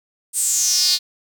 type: tone with high-pass filter sweep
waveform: square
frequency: 164.2 Hz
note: E3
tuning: 6 cents flat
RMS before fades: -18 dBFS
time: 0.33-0.99 s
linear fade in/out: 50 ms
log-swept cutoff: 8900 to 4200 Hz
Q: 6
effects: none